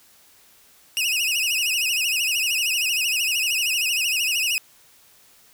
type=tone with vibrato; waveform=sawtooth; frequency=2699 Hz; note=E7; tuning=40 cents sharp; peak=-17 dBFS; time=0.97-4.58 s; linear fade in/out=0 ms; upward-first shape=sine; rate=13 Hz; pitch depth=140 cents each way; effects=white hiss -54 dBFS RMS until 5.53 s